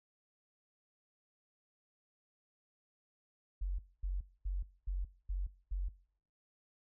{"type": "tone bursts", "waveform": "sine", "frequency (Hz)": 46.27, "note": "F#1", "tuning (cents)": 1, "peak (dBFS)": -33, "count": 6, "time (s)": [3.61, 5.89], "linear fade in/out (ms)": 10, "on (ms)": 180, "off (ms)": 240, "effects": ["noise-tail reverb RT60 0.6 s tail -21 dB re dry"]}